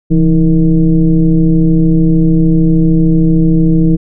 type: tone with frequency modulation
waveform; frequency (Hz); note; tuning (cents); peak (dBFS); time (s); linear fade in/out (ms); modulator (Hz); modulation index
sine; 167.6; E3; +29; -5; 0.1-3.97; 20; 151; 1.1
effects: none